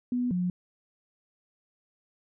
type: tone pair in turn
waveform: sine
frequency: 246.5 / 179.31 Hz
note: B3 / F3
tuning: -3 / +46 cents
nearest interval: tritone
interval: 551 cents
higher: first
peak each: -25 / -25 dBFS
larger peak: neither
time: 0.12-0.31 / 0.31-0.5 s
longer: neither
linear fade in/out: 2 ms
effects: none